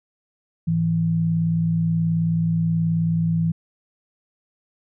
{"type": "tone pair together", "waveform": "sine", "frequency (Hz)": [106.1, 164.81], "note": ["G#2", "E3"], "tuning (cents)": [38, 0], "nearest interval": "minor sixth", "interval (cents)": 762, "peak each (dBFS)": [-27, -18], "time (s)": [0.67, 3.52], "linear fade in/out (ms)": 10, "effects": []}